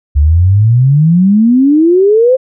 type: exponential sweep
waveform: sine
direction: up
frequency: 69.3 to 531 Hz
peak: -4 dBFS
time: 0.15-2.37 s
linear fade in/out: 20 ms
effects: none